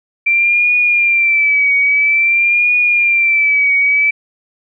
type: tone with vibrato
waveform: sine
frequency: 2349 Hz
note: D7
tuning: in tune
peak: -9 dBFS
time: 0.26-4.11 s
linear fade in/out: 10 ms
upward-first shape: triangle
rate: 0.5 Hz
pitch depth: 78 cents each way
effects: none